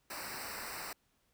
pink noise with comb filter, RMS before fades -43 dBFS, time 0.1-0.93 s, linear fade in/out 5 ms, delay 0.3 ms, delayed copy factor -0.9, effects pink hiss -75 dBFS RMS until 1.33 s

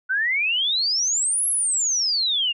sine exponential two-way sweep, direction up then down, 1480 to 11310 to 2746 Hz, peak -19 dBFS, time 0.09-2.53 s, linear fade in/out 20 ms, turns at 1.48 s, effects none

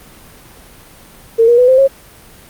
sine tone with pitch steps, 455.5 / 475.9 / 497.3 / 519.6 / 542.9 Hz, A#4 / A#4 / B4 / C5 / C#5, -40 / +36 / +12 / -12 / -36 cents, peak -5 dBFS, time 1.38-1.88 s, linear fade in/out 20 ms, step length 100 ms, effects pink hiss -40 dBFS RMS until 2.49 s + Opus 32 kbps

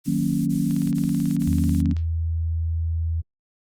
violet noise bursts, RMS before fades -35 dBFS, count 4, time 0.04-1.82 s, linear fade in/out 20 ms, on 430 ms, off 20 ms
sine chord, D# minor seventh, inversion none, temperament equal, 155.56 / 185 / 233.1 / 277.2 Hz, D#3 / F#3 / A#3 / C#4, 0 / 0 / 0 / 0 cents, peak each -25 dBFS, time 0.06-1.94 s, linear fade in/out 20 ms
click train, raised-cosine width 0.2 ms, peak -24 dBFS, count 24, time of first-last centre 0.71-1.967 s, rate 18.3 Hz
sine tone with pitch glide, 82.41 to 81.89 Hz, E2 to E2, 0 to -11 cents, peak -21 dBFS, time 1.46-3.22 s, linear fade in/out 20 ms, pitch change -11 cents, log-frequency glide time 1.92-2 s
effects low-pass 10000 Hz 12 dB/octave + Opus 48 kbps

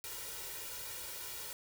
white noise with comb filter, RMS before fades -44 dBFS, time 0.04-1.53 s, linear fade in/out 0 ms, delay 2.1 ms, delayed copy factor +0.8, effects none

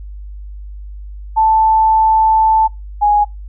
sine tone pair in turn, 880 / 830.6 Hz, A5 / G#5, 0 / 0 cents, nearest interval minor second, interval 100 cents, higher first, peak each -8 dBFS, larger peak neither, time 1.36-2.68 / 3.01-3.25 s, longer first, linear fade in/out 20 ms, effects noise-tail reverb RT60 0.2 s tail -24 dB re dry + added 50 Hz sine -27 dBFS peak until 3.48 s

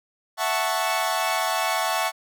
sawtooth chord, F# minor seventh, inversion third, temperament equal, 659.3 / 740 / 880 / 1108.7 Hz, E5 / F#5 / A5 / C#6, 0 / 0 / 0 / 0 cents, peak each -24 dBFS, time 0.37-2.12 s, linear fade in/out 50 ms, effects none

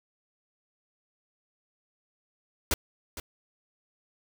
pink noise with echo, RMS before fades -25 dBFS, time 2.71-2.74 s, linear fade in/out 2 ms, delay 460 ms, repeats 1, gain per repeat -13 dB, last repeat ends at 3.2 s, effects none

